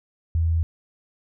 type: tone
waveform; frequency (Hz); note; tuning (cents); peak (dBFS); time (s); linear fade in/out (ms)
sine; 82.2; E2; -4; -18; 0.35-0.63; 0
effects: none